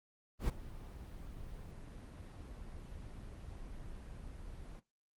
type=noise with ADSR envelope; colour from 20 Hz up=brown; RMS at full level=-30 dBFS; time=0.39-4.8 s; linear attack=100 ms; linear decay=12 ms; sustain=-18 dB; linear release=10 ms; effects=noise-tail reverb RT60 0.2 s tail -18 dB re dry + Opus 24 kbps